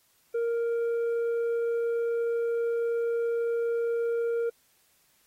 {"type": "tone with tanh clipping", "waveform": "sine", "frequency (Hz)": 466.2, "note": "A#4", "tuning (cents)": 0, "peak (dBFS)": -26, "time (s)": [0.34, 4.5], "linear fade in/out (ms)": 10, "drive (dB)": 4, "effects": ["white hiss -66 dBFS RMS until 5.26 s", "AAC 48 kbps"]}